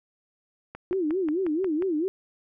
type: click train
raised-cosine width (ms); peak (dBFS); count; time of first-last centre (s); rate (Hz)
0.5; -23; 7; 0.75-1.823; 5.59
type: tone with vibrato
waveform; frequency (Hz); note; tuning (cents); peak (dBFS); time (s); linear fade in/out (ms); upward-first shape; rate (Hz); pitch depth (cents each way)
sine; 340; F4; -46; -23; 0.91-2.08; 0; sine; 4.5; 230
effects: none